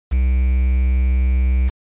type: tone with quantisation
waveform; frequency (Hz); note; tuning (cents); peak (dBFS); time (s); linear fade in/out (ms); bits
triangle; 63.7; C2; -46; -11; 0.11-1.7; 20; 6
effects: resampled to 8000 Hz